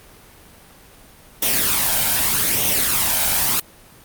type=noise with flanger; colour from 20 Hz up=white; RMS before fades=-18 dBFS; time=1.42-3.6 s; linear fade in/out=5 ms; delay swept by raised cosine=0.32 to 1.32 ms; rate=0.82 Hz; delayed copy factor=+0.55; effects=pink hiss -46 dBFS RMS until 4.04 s + Opus 32 kbps